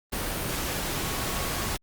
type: tone in noise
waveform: sine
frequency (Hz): 1108.7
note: C#6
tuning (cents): 0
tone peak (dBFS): -40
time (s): 1.03-1.73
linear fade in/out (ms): 10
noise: pink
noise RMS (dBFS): -30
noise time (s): 0.12-1.77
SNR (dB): -13
effects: Opus 32 kbps